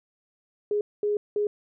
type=tone bursts at uneven times; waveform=sine; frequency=415.3 Hz; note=G#4; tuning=in tune; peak=-22 dBFS; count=3; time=0.71-0.81 / 1.03-1.17 / 1.36-1.47 s; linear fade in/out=2 ms; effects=none